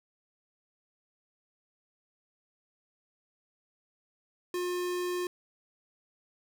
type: tone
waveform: square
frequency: 357.3 Hz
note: F4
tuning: 40 cents sharp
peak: -31 dBFS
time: 4.54-5.27 s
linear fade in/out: 2 ms
effects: none